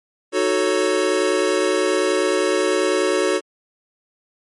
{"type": "chord", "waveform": "square", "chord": "D# half-diminished seventh", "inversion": "none", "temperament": "equal", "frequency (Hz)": [311.1, 370, 440, 554.4], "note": ["D#4", "F#4", "A4", "C#5"], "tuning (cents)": [0, 0, 0, 0], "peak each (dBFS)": [-26, -21, -23, -23], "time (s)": [0.32, 3.41], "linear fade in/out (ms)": 50, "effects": ["MP3 48 kbps"]}